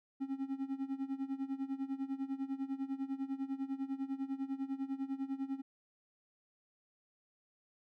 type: tone with tremolo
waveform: triangle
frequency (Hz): 270.5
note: C#4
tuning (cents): -42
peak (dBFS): -31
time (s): 0.2-5.62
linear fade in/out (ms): 20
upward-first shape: sine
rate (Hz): 10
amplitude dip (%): 85
effects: none